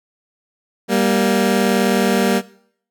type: tone pair together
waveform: 20% pulse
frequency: 196 / 235.4 Hz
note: G3 / A#3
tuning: 0 / +17 cents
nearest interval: minor third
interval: 317 cents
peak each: -12 dBFS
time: 0.88-2.42 s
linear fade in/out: 50 ms
effects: noise-tail reverb RT60 0.6 s tail -19 dB re dry